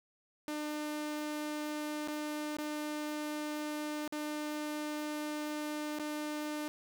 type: tone with dropouts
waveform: sawtooth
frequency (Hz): 300.7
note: D4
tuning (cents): +41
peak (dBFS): -32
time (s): 0.48-6.68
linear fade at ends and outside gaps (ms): 0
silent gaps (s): 2.075-2.084 / 2.568-2.585 / 4.077-4.124 / 5.988-5.996
effects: none